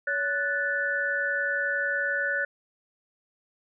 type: tone cluster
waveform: sine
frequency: 564 / 1481 / 1750 Hz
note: C#5 / F#6 / A6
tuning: +30 / +1 / -10 cents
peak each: -33 / -27 / -29 dBFS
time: 0.07-2.45 s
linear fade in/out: 5 ms
effects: none